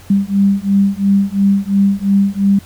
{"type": "beating tone pair", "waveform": "sine", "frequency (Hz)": [196.7, 199.6], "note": ["G3", "G3"], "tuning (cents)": [6, 32], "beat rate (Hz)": 2.9, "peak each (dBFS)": -13, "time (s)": [0.1, 2.59], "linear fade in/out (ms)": 5, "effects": ["added 89 Hz sine -40 dBFS peak until 2.65 s", "pink hiss -42 dBFS RMS until 2.65 s"]}